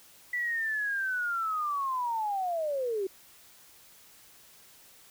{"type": "linear sweep", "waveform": "sine", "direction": "down", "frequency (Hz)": [1975.5, 370], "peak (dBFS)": -28, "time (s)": [0.33, 3.07], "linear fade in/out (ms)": 5, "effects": ["white hiss -56 dBFS RMS until 5.1 s"]}